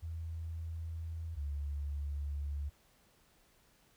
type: tone pair in turn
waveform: sine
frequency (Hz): 81.9 / 71.86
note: E2 / D2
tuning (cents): -11 / -37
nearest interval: major second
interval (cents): 226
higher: first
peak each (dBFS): -38 / -35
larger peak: second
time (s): 0.02-1.36 / 1.36-2.7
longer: neither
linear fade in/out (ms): 20
effects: pink hiss -68 dBFS RMS until 3.96 s